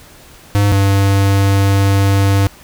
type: tone pair in turn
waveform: square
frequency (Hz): 101.5 / 98.55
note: G#2 / G2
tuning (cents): -39 / +10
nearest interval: minor second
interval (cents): 51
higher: first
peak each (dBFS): -10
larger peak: neither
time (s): 0.55-0.72 / 0.72-2.47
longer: second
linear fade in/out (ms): 0
effects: pink hiss -41 dBFS RMS until 2.63 s